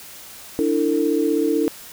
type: chord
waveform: sine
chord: D suspended second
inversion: none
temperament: equal with one note detuned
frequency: 293.7 / 329.6 / 449.8 Hz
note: D4 / E4 / A4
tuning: 0 / 0 / +38 cents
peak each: -21 dBFS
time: 0.59-1.68 s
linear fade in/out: 0 ms
effects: white hiss -40 dBFS RMS until 1.92 s